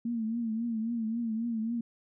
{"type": "tone with vibrato", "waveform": "sine", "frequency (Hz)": 227.8, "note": "A#3", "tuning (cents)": -40, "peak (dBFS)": -29, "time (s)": [0.05, 1.81], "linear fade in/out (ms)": 5, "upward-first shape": "triangle", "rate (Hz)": 3.7, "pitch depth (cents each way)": 90, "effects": []}